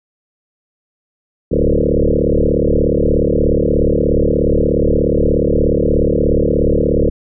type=tone with frequency modulation; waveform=sine; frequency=259 Hz; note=C4; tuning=17 cents flat; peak=-10 dBFS; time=1.51-7.1 s; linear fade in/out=10 ms; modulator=36.8 Hz; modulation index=7.2; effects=none